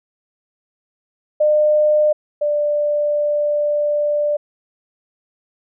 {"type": "tone pair in turn", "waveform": "sine", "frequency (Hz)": [604, 590.5], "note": ["D5", "D5"], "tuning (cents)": [48, 9], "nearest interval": "unison", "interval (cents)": 39, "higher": "first", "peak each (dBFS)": [-11, -15], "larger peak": "first", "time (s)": [[1.4, 2.13], [2.41, 4.37]], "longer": "second", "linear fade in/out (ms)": 10, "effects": []}